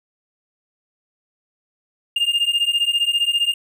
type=beating tone pair; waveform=triangle; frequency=2809 / 2824 Hz; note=F7 / F7; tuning=+9 / +19 cents; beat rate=15 Hz; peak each=-18 dBFS; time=2.16-3.54 s; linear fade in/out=5 ms; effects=none